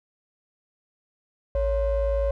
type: ring-modulated tone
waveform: triangle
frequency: 249.9 Hz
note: B3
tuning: 21 cents sharp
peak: -16 dBFS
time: 1.55-2.31 s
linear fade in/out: 2 ms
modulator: 305 Hz
effects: none